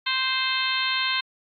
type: harmonic tone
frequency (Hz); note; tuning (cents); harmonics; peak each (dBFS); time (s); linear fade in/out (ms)
522; C5; -4; 2 / 3 / 4 / 5 / 6 / 7 / 8; -30 / -30 / -30 / -30 / -30 / -30 / -30; 0.06-1.21; 10
effects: AAC 64 kbps